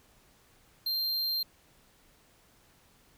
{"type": "tone", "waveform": "square", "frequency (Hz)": 4174, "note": "C8", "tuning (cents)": -5, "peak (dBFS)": -29, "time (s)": [0.86, 1.43], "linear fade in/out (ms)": 5, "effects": ["pink hiss -63 dBFS RMS until 3.17 s"]}